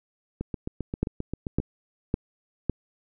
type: two click trains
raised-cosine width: 3 ms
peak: -10 / -17 dBFS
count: 4 / 10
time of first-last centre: 1.03-2.697 / 0.41-1.6 s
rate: 1.8 / 7.56 Hz
effects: none